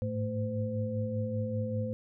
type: tone cluster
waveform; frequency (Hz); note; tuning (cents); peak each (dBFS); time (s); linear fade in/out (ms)
sine; 102.9 / 108 / 221.7 / 513; G#2 / A2 / A3 / C5; -16 / -32 / +13 / -34; -39 / -33 / -36 / -36; 0.02-1.93; 0
effects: none